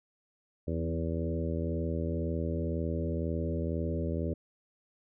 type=harmonic tone with a mistuned harmonic; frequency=82 Hz; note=E2; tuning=9 cents flat; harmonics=1 / 2 / 3 / 4 / 5 / 6 / 7; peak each=-33 / -36 / -38 / -39 / -40 / -41 / -41 dBFS; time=0.67-4.34 s; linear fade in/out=10 ms; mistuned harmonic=3; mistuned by=+16 cents; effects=none